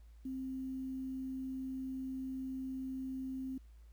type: tone with quantisation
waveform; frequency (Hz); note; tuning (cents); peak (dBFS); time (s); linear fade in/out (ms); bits
sine; 262.5; C4; +6; -38; 0.25-3.58; 5; 11
effects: added 56 Hz sine -54 dBFS peak until 3.92 s + pink hiss -75 dBFS RMS until 3.92 s